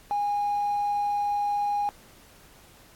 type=tone with hard clipping; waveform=sine; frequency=820 Hz; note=G#5; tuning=22 cents flat; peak=-24 dBFS; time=0.11-1.89 s; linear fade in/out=0 ms; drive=1 dB; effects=pink hiss -54 dBFS RMS until 2.95 s + AAC 64 kbps